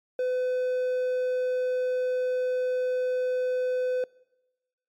triangle tone, 505 Hz, B4, 39 cents sharp, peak -22 dBFS, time 0.19-4.04 s, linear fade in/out 2 ms, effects noise-tail reverb RT60 1.0 s tail -24 dB re dry + MP3 96 kbps

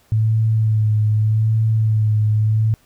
sine tone with vibrato, 108.9 Hz, A2, 17 cents flat, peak -13 dBFS, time 0.12-2.74 s, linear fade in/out 0 ms, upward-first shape sine, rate 0.83 Hz, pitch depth 31 cents each way, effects pink hiss -56 dBFS RMS until 2.85 s

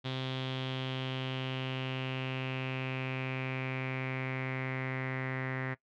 sawtooth tone with low-pass filter sweep, 130.8 Hz, C3, in tune, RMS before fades -36 dBFS, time 0.04-5.75 s, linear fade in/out 20 ms, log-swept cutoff 3500 to 1900 Hz, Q 5.4, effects noise-tail reverb RT60 0.1 s tail -19 dB re dry

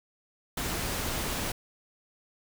pink noise, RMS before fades -32 dBFS, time 0.57-1.52 s, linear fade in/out 5 ms, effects none

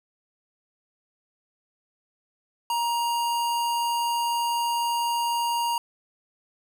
square tone, 942 Hz, A#5, 18 cents sharp, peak -24 dBFS, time 2.7-5.78 s, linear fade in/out 2 ms, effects none

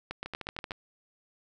two click trains, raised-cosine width 0.3 ms, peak -19 / -22 dBFS, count 6 / 7, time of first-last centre 0.11-0.709 / 0.26-0.718 s, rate 8.35 / 13.1 Hz, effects none

